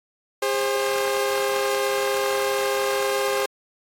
sawtooth tone pair together, 405.7 / 530 Hz, G#4 / C5, -41 / +22 cents, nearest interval perfect fourth, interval 463 cents, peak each -20 dBFS, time 0.42-3.46 s, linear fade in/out 5 ms, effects AAC 64 kbps

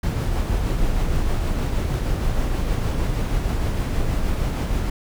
brown noise with tremolo, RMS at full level -20 dBFS, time 0.03-4.9 s, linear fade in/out 5 ms, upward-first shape triangle, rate 6.4 Hz, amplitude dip 30%, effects none

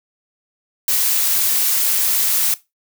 blue noise, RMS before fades -17 dBFS, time 0.88-2.54 s, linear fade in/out 2 ms, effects noise-tail reverb RT60 0.2 s tail -17 dB re dry

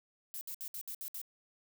violet noise bursts, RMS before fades -42 dBFS, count 7, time 0.34-1.215 s, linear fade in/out 0 ms, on 71 ms, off 63 ms, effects none

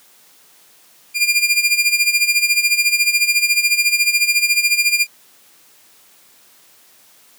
sawtooth tone with tremolo, 2400 Hz, D7, 37 cents sharp, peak -7 dBFS, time 1.14-5.07 s, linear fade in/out 50 ms, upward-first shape sine, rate 14 Hz, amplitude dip 75%, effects white hiss -50 dBFS RMS until 7.38 s + high-pass 150 Hz 12 dB/octave

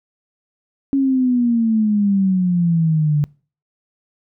sine exponential sweep, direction down, 277.2 to 145.1 Hz, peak -13 dBFS, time 0.93-3.24 s, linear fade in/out 0 ms, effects noise-tail reverb RT60 0.4 s tail -25 dB re dry

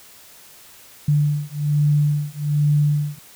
sine beating tone pair, 146.83 / 148.03 Hz, D3 / D3, 0 / +14 cents, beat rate 1.2 Hz, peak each -19 / -19 dBFS, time 1.08-3.19 s, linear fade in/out 5 ms, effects white hiss -46 dBFS RMS until 3.35 s

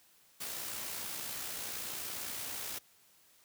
white noise with amplitude modulation, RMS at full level -39 dBFS, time 0.4-2.79 s, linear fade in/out 10 ms, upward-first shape sine, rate 60.7 Hz, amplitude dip 35%, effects white hiss -65 dBFS RMS until 3.44 s + high-pass 60 Hz 12 dB/octave

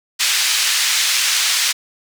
white band-pass noise, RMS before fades -17 dBFS, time 0.19-1.73 s, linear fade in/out 20 ms, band 1900 to 5800 Hz, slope 12 dB/octave, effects none

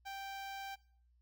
sawtooth tone with notch filter, 784 Hz, G5, in tune, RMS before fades -45 dBFS, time 0.05-0.76 s, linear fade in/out 20 ms, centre 9500 Hz, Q 1.1, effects noise-tail reverb RT60 0.5 s tail -20 dB re dry + added 60 Hz sine -67 dBFS peak until 1.21 s

